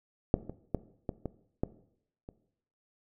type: clicks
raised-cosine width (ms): 2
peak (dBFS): -8 / -25 / -15 / -19 / -21 / -15 / -30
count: 7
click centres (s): 0.341 / 0.496 / 0.747 / 1.092 / 1.257 / 1.635 / 2.289
effects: noise-tail reverb RT60 0.7 s tail -17 dB re dry